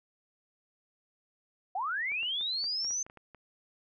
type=linear sweep; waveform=sine; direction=up; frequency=698.5 to 6272 Hz; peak=-30 dBFS; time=1.75-3.03 s; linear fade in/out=5 ms
type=clicks; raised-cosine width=0.5 ms; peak=-36 dBFS; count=10; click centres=2.119 / 2.231 / 2.41 / 2.642 / 2.847 / 2.908 / 3.065 / 3.099 / 3.173 / 3.347 s
effects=none